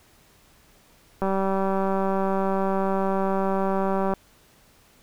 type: click train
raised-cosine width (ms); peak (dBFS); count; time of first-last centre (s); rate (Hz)
1; -12; 564; 1.22-4.137; 193
effects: pink hiss -57 dBFS RMS until 5.02 s